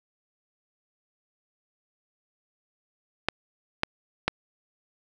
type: clicks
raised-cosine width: 0.3 ms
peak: -6 dBFS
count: 3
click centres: 3.286 / 3.834 / 4.28 s
effects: none